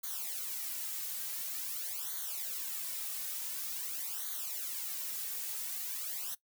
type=noise with flanger; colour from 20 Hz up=blue; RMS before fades=-39 dBFS; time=0.03-6.35 s; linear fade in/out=10 ms; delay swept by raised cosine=0.38 to 2.98 ms; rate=0.47 Hz; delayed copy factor=-1; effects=noise-tail reverb RT60 0.1 s tail -18 dB re dry